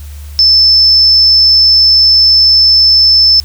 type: tone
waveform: sine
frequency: 5274 Hz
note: E8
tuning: in tune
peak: -3 dBFS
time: 0.39-3.4 s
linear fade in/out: 0 ms
effects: added 73 Hz sine -24 dBFS peak until 3.44 s + white hiss -39 dBFS RMS until 3.44 s